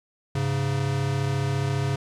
square tone pair together, 102.62 / 137.2 Hz, G#2 / C#3, -20 / -17 cents, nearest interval perfect fourth, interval 503 cents, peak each -29 / -25 dBFS, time 0.35-1.96 s, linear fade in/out 5 ms, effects low-pass 8000 Hz 12 dB/octave + 10-bit

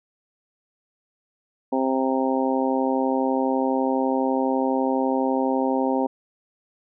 harmonic tone, 132 Hz, C3, 16 cents sharp, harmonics 2 / 3 / 4 / 5 / 6 / 7, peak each -23 / -28 / -26 / -32 / -28 / -29 dBFS, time 1.72-6.07 s, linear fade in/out 10 ms, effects none

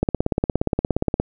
click train, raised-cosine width 2 ms, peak -5 dBFS, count 21, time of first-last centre 0.03-1.2 s, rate 17.1 Hz, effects none

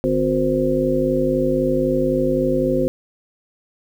harmonic tone, 51.91 Hz, G#1, in tune, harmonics 1 / 3 / 5 / 7 / 9 / 10, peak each -29 / -26 / -21 / -22 / -30 / -20 dBFS, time 0.04-2.88 s, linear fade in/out 0 ms, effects 8-bit

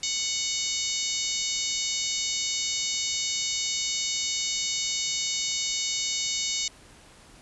harmonic tone, 740 Hz, F#5, in tune, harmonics 3 / 4 / 5 / 6 / 7 / 8 / 9 / 10, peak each -37 / -36 / -33 / -34 / -36 / -34 / -34 / -35 dBFS, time 0.03-6.68 s, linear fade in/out 2 ms, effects pink hiss -52 dBFS RMS until 7.41 s + resampled to 24000 Hz

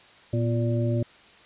harmonic tone with a mistuned harmonic, 116.54 Hz, A#2, in tune, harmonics 1 / 2 / 3 / 5, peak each -23 / -30 / -31 / -32 dBFS, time 0.33-1.03 s, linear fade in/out 5 ms, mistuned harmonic 2, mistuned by +73 cents, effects white hiss -52 dBFS RMS until 1.45 s + resampled to 8000 Hz

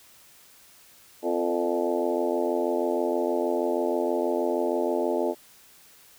harmonic tone with a mistuned harmonic, 86.3 Hz, F2, 20 cents flat, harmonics 3 / 4 / 5 / 6 / 7 / 8 / 9 / 10, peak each -32 / -28 / -29 / -35 / -29 / -36 / -39 / -35 dBFS, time 1.22-5.35 s, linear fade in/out 50 ms, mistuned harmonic 5, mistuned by +33 cents, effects white hiss -54 dBFS RMS until 6.18 s

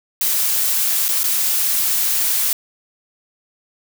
blue noise with dropouts, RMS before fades -18 dBFS, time 0.21-2.53 s, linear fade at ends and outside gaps 2 ms, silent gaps 1.083-1.088 / 1.233-1.239 s, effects none

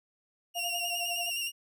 sawtooth tone with vibrato, 2794 Hz, F7, in tune, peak -28 dBFS, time 0.54-1.52 s, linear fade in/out 50 ms, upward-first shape square, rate 9.7 Hz, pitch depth 30 cents each way
sine tone with tremolo, 698 Hz, F5, 1 cent flat, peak -33 dBFS, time 0.55-1.3 s, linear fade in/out 10 ms, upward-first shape triangle, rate 11 Hz, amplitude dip 95%
effects none

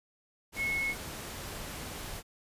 sine tone in noise, 2185 Hz, C#7, 26 cents flat, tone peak -29 dBFS, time 0.56-0.95 s, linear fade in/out 50 ms, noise pink, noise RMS -41 dBFS, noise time 0.52-2.23 s, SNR +9 dB, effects resampled to 32000 Hz

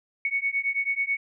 sine beating tone pair, 2217 / 2226.2 Hz, C#7 / C#7, 0 / +7 cents, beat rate 9.2 Hz, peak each -27 dBFS, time 0.25-1.17 s, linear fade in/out 2 ms, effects none

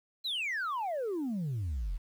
sine exponential sweep, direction down, 4197 to 37.3 Hz, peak -29 dBFS, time 0.24-1.98 s, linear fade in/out 20 ms, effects tanh soft clip ceiling -30 dBFS + 10-bit

